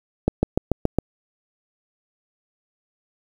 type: accelerating click train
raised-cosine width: 2 ms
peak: -4 dBFS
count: 6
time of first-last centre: 0.28-0.986 s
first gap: 150 ms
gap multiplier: 0.97
effects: 7-bit